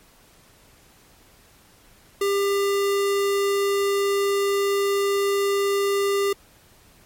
square tone, 399.1 Hz, G4, 31 cents sharp, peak -20 dBFS, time 2.21-6.33 s, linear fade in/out 5 ms, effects pink hiss -54 dBFS RMS until 7.05 s + MP3 64 kbps

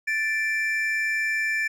triangle tone pair together, 1759.8 / 2349 Hz, A6 / D7, 0 / 0 cents, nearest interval perfect fourth, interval 500 cents, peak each -23 / -25 dBFS, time 0.07-1.68 s, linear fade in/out 10 ms, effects none

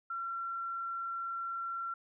sine tone, 1362 Hz, F6, 44 cents flat, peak -35 dBFS, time 0.1-1.94 s, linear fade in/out 5 ms, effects none

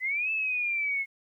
sine linear two-way sweep, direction up then down, 1990 to 2637 to 2163 Hz, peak -26 dBFS, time 0-1.06 s, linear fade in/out 50 ms, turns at 0.31 s, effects 11-bit

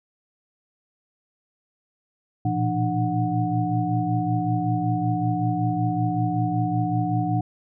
sine tone cluster, 114.7 / 120 / 170.6 / 300.1 / 734 Hz, A#2 / B2 / F3 / D4 / F#5, -28 / -49 / -40 / +38 / -14 cents, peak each -27 dBFS, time 2.45-7.41 s, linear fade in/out 5 ms, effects none

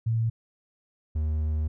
sine / triangle tone pair in turn, 113.6 / 77.15 Hz, A#2 / D#2, -44 / -14 cents, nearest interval perfect fifth, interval 670 cents, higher first, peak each -22 dBFS, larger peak neither, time 0.06-0.3 / 1.15-1.68 s, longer second, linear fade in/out 10 ms, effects none

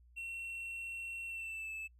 triangle tone with pitch glide, 2719 to 2622 Hz, F7 to E7, -47 to -10 cents, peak -39 dBFS, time 0.16-1.88 s, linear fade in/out 20 ms, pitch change -63 cents, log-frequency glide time 1.26-1.71 s, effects noise-tail reverb RT60 0.1 s tail -26 dB re dry + added 60 Hz sine -60 dBFS peak until 1.99 s

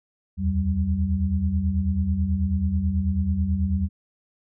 sine tone cluster, 74.9 / 84.1 / 192.6 Hz, D2 / E2 / G3, +35 / +35 / -30 cents, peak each -27 / -23 / -25 dBFS, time 0.37-3.89 s, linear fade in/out 50 ms, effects none

